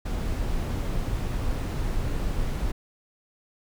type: noise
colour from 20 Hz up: brown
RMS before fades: -27 dBFS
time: 0.05-2.72 s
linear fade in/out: 10 ms
effects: none